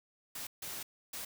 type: noise bursts at uneven times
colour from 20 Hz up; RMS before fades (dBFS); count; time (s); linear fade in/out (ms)
white; -42; 3; 0.35-0.47 / 0.62-0.83 / 1.13-1.25; 5
effects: none